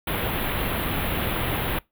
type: band-stop noise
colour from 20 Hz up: pink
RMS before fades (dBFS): -26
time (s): 0.07-1.79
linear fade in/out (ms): 5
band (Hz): 3600 to 11000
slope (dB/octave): 48
effects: noise-tail reverb RT60 0.2 s tail -23 dB re dry